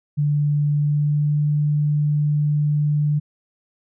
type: tone with pitch glide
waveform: sine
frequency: 146.83 to 148.36 Hz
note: D3 to D3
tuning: 0 to +18 cents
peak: -16 dBFS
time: 0.17-3.2 s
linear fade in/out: 20 ms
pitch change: +18 cents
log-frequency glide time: 0.74-1.42 s
effects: none